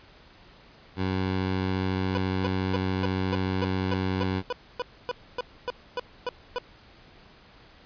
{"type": "tone", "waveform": "15% pulse", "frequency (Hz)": 94.1, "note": "F#2", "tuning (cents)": 30, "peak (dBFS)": -19, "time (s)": [0.96, 4.43], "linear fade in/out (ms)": 50}
{"type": "tone bursts", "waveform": "25% pulse", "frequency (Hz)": 493.9, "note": "B4", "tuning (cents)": 0, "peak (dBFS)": -23, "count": 16, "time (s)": [2.15, 6.584], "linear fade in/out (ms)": 0, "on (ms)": 24, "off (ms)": 270}
{"effects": ["pink hiss -53 dBFS RMS until 7.85 s", "resampled to 11025 Hz"]}